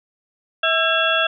sine tone cluster, 649 / 1334 / 1619 / 2717 / 3365 Hz, E5 / E6 / G#6 / F7 / G#7, -27 / +20 / -45 / -48 / +22 cents, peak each -22 dBFS, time 0.63-1.27 s, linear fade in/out 5 ms, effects none

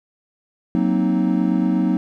triangle chord, C half-diminished seventh, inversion second, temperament equal, 185 / 233.1 / 261.6 / 311.1 Hz, Gb3 / Bb3 / C4 / Eb4, 0 / 0 / 0 / 0 cents, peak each -18 / -20 / -20 / -20 dBFS, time 0.75-1.97 s, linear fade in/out 0 ms, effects none

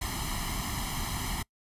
pink noise with comb filter, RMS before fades -33 dBFS, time 0.01-1.43 s, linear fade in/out 10 ms, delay 0.98 ms, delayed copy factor +0.9, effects noise-tail reverb RT60 0.1 s tail -25 dB re dry + resampled to 32000 Hz

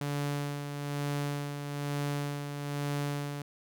sawtooth tone with tremolo, 144 Hz, D3, 34 cents flat, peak -26 dBFS, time 0.01-3.42 s, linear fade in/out 2 ms, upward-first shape sine, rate 1.1 Hz, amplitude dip 50%, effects none

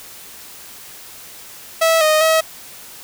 sawtooth tone with pitch steps, 652 / 620 / 641 Hz, E5 / D#5 / E5, -19 / -6 / -49 cents, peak -8 dBFS, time 1.81-2.41 s, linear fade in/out 10 ms, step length 200 ms, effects white hiss -38 dBFS RMS until 3.03 s

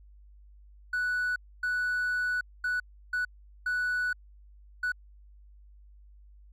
triangle tone bursts at uneven times, 1480 Hz, F#6, in tune, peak -24 dBFS, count 6, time 0.93-1.36 / 1.63-2.41 / 2.64-2.8 / 3.13-3.25 / 3.66-4.13 / 4.83-4.92 s, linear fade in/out 5 ms, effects tanh soft clip ceiling -21 dBFS + added 50 Hz sine -51 dBFS peak until 6.52 s

